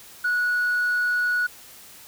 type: tone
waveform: sine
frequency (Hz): 1465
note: F#6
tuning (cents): -18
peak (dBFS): -18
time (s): 0.24-1.47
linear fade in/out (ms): 10
effects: tanh soft clip ceiling -18 dBFS + white hiss -46 dBFS RMS until 2.07 s